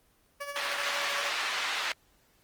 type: tone with tremolo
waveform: 15% pulse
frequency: 570 Hz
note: C#5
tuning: 48 cents sharp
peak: -27 dBFS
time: 0.4-1.3 s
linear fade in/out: 10 ms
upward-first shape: triangle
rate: 13 Hz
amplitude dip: 70%
type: band-pass noise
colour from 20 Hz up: pink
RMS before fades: -32 dBFS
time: 0.56-1.92 s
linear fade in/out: 0 ms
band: 1300 to 3700 Hz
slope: 12 dB/octave
effects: pink hiss -66 dBFS RMS until 2.43 s + Opus 24 kbps